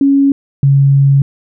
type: tone pair in turn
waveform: sine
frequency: 277.2 / 138.6 Hz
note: C#4 / C#3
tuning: 0 / 0 cents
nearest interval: octave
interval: 1200 cents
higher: first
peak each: -6 / -5 dBFS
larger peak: second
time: 0.01-0.32 / 0.63-1.22 s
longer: second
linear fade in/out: 2 ms
effects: none